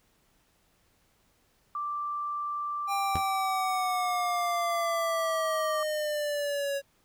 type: tone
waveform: sine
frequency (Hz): 1174.7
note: D6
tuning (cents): 0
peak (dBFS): -30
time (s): 1.75-5.83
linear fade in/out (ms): 2
type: linear sweep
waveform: square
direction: down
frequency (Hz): 799 to 554.4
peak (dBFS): -29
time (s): 2.87-6.82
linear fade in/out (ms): 50
type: tone with exponential decay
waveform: sawtooth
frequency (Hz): 81.6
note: E2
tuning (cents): -17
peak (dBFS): -23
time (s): 3.15-3.24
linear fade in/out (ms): 0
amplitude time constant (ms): 18
effects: pink hiss -68 dBFS RMS until 7.04 s